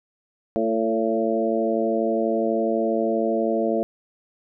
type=harmonic tone with a mistuned harmonic; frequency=112.3 Hz; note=A2; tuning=36 cents sharp; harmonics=2 / 3 / 4 / 5 / 6; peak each=-26 / -26 / -26 / -26 / -26 dBFS; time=0.56-3.83 s; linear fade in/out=0 ms; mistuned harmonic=4; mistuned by=-16 cents; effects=none